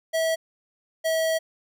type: tone pair in turn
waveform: square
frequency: 649 / 645.6 Hz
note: E5 / E5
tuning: -27 / -36 cents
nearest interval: unison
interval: 9 cents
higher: first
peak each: -22 dBFS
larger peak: neither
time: 0.13-0.36 / 1.04-1.39 s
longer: second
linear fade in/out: 20 ms
effects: none